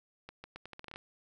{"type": "accelerating click train", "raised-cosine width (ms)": 0.3, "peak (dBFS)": -29, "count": 11, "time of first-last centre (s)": [0.29, 0.959], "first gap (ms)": 150, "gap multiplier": 0.8, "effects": []}